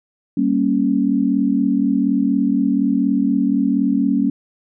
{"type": "chord", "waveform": "sine", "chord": "G diminished", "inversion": "none", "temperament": "equal", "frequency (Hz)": [196, 233.1, 277.2], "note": ["G3", "Bb3", "Db4"], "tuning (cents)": [0, 0, 0], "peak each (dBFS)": [-20, -19, -17], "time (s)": [0.37, 4.3], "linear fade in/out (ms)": 5, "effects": []}